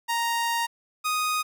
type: tone pair in turn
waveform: sawtooth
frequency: 932.3 / 1244.5 Hz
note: A#5 / D#6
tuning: 0 / 0 cents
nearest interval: perfect fourth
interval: 500 cents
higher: second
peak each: -20 dBFS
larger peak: neither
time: 0.08-0.67 / 1.04-1.43 s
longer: first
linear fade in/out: 20 ms
effects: none